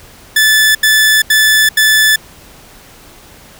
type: tone bursts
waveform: sawtooth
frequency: 1743 Hz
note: A6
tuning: 17 cents flat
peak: -3 dBFS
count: 4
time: 0.36-2.16 s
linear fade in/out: 5 ms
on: 390 ms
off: 80 ms
effects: pink hiss -39 dBFS RMS until 3.59 s